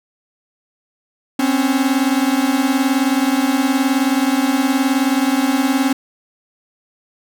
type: beating tone pair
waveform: 45% pulse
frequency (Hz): 258.6 / 277.6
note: C4 / C#4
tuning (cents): -20 / +3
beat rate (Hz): 19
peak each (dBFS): -17 / -17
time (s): 1.39-5.93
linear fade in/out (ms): 5
effects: none